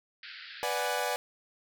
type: band-pass noise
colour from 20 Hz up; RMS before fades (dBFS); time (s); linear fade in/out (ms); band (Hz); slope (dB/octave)
pink; -46; 0.23-0.87; 2; 1400 to 4900; 96
type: chord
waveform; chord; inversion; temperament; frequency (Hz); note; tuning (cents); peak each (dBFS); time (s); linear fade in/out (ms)
sawtooth; G# half-diminished seventh; first; equal; 493.9 / 587.3 / 740 / 830.6; B4 / D5 / F#5 / G#5; 0 / 0 / 0 / 0; -31; 0.63-1.16; 0
effects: none